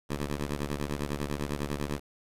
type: ring-modulated tone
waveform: 10% pulse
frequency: 72 Hz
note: D2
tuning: 34 cents flat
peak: -20 dBFS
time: 0.09-2 s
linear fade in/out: 20 ms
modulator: 77 Hz
effects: resampled to 32000 Hz + 9-bit